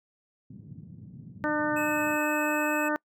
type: band-pass noise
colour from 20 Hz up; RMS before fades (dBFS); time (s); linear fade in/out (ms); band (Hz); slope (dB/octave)
white; -46; 0.5-2.17; 5; 110 to 190; 24
type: harmonic tone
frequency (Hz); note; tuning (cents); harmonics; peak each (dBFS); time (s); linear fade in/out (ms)
300.8; D4; +42; 1 / 2 / 3 / 4 / 5 / 6; -29 / -31 / -33 / -35 / -32 / -36; 1.44-2.96; 0
type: tone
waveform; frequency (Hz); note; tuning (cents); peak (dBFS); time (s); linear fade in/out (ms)
square; 2576; E7; -41; -34; 1.76-2.89; 10
effects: noise-tail reverb RT60 0.1 s tail -26 dB re dry